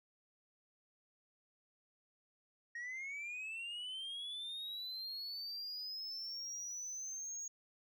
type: linear sweep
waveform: sine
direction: up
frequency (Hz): 1864 to 6645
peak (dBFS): -39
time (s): 2.75-7.48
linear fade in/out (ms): 5
effects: tanh soft clip ceiling -41 dBFS